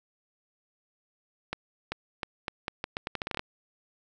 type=accelerating click train; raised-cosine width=0.3 ms; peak=-15 dBFS; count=15; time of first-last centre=1.53-3.394 s; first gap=390 ms; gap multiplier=0.8; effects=none